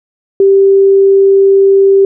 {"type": "tone", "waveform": "sine", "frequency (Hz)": 391.5, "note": "G4", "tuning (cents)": -2, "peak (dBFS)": -3, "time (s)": [0.4, 2.05], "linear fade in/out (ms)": 2, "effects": []}